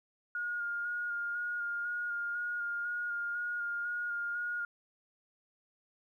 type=tone with vibrato; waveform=sine; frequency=1424 Hz; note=F6; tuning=33 cents sharp; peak=-33 dBFS; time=0.35-4.65 s; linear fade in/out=2 ms; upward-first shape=square; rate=2 Hz; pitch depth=15 cents each way; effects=12-bit